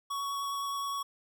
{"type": "tone with vibrato", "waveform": "square", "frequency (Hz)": 1118, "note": "C#6", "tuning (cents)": 14, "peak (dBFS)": -33, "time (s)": [0.1, 1.03], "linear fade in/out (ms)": 10, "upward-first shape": "sine", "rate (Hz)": 9.7, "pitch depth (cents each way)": 9, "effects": []}